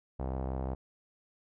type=tone with low-pass filter; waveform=sawtooth; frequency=65.41 Hz; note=C2; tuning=in tune; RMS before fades=-35 dBFS; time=0.19-0.75 s; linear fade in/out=10 ms; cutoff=760 Hz; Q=1.9; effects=none